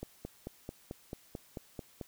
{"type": "click train", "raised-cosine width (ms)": 2, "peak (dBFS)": -26, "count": 10, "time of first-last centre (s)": [0.03, 2.012], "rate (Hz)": 4.54, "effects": ["white hiss -62 dBFS RMS until 2.07 s"]}